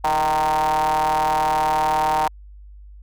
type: ring-modulated tone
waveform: square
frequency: 75.4 Hz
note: D2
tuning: 46 cents sharp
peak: -15 dBFS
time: 0.04-2.28 s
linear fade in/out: 5 ms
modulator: 849 Hz
effects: added 50 Hz sine -39 dBFS peak until 3.02 s